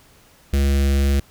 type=tone with notch filter; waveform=square; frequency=69.3 Hz; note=C#2; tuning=in tune; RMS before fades=-17 dBFS; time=0.53-1.2 s; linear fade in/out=5 ms; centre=950 Hz; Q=0.84; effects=pink hiss -52 dBFS RMS until 1.3 s